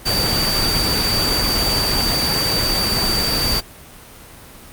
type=tone in noise; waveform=sine; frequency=4629 Hz; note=D8; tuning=26 cents flat; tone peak=-18 dBFS; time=0.05-3.61 s; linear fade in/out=20 ms; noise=pink; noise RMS=-20 dBFS; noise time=0.05-3.61 s; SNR=-1 dB; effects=pink hiss -40 dBFS RMS until 4.72 s + Opus 32 kbps